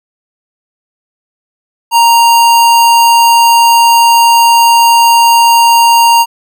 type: tone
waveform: square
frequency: 932.3 Hz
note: A#5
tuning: in tune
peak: -4 dBFS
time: 1.91-6.26 s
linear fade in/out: 50 ms
effects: none